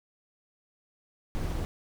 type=noise with amplitude modulation; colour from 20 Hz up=brown; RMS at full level=-29 dBFS; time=1.35-1.65 s; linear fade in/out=0 ms; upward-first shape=sine; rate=203 Hz; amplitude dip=45%; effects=none